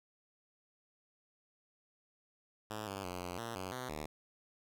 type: tone with pitch steps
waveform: 5% pulse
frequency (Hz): 107.3 / 97.9 / 90.1 / 89 / 116 / 93.2 / 127.1 / 76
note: A2 / G2 / F#2 / F2 / A#2 / F#2 / C3 / D#2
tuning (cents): -43 / -2 / -45 / +33 / -8 / +13 / -50 / -40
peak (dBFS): -29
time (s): 2.7-4.06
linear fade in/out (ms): 5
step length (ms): 170
effects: none